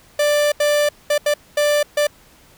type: tone bursts at uneven times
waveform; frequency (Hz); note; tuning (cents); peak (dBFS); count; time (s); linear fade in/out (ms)
45% pulse; 589; D5; +5; -14; 6; 0.19-0.52 / 0.6-0.89 / 1.1-1.18 / 1.26-1.34 / 1.57-1.83 / 1.97-2.07; 5
effects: pink hiss -50 dBFS RMS until 2.57 s